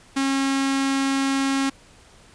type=tone with notch filter; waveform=sawtooth; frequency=271.8 Hz; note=C#4; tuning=34 cents flat; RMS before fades=-22 dBFS; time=0.16-1.7 s; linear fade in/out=10 ms; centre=580 Hz; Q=1.4; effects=pink hiss -51 dBFS RMS until 2.34 s + resampled to 22050 Hz